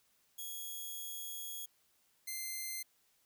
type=tone pair in turn; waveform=5% pulse; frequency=3330 / 2084 Hz; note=G#7 / C7; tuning=+4 / -7 cents; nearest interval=minor sixth; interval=811 cents; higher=first; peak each=-33 / -29 dBFS; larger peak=second; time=0.38-1.66 / 2.27-2.83 s; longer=first; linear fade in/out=10 ms; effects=white hiss -73 dBFS RMS until 3.25 s